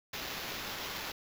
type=noise with sample-and-hold; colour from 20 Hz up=blue; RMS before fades=-40 dBFS; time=0.13-1.12 s; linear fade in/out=5 ms; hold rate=8820 Hz; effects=none